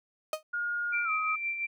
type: tone with exponential decay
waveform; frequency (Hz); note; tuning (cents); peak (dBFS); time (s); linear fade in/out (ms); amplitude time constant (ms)
35% pulse; 622.3; D#5; 0; -24; 0.33-0.43; 2; 20
type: tone with pitch glide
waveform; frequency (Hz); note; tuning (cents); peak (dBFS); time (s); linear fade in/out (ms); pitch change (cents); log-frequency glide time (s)
sine; 1426 to 1263.1; F6 to D#6; +36 to +26; -29; 0.53-1.36; 10; -210; 1.04-1.1
type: tone with tremolo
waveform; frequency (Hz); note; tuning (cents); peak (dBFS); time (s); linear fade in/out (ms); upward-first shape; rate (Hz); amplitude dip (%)
sine; 2353; D7; +3; -28; 0.92-1.67; 20; sine; 5.8; 50
effects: none